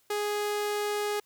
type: tone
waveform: sawtooth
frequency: 415.3 Hz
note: G#4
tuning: in tune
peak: -24 dBFS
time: 0.1-1.2 s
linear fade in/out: 5 ms
effects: white hiss -67 dBFS RMS until 1.25 s